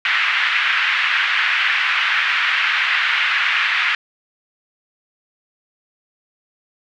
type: band-pass noise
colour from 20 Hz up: pink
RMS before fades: -18 dBFS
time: 0.05-3.95 s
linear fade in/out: 2 ms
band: 1500 to 2800 Hz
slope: 24 dB/octave
effects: none